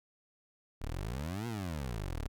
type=exponential two-way sweep; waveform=20% pulse; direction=up then down; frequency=32.94 to 121.6 to 32.94 Hz; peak=-31 dBFS; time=0.81-2.28 s; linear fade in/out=10 ms; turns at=1.47 s; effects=none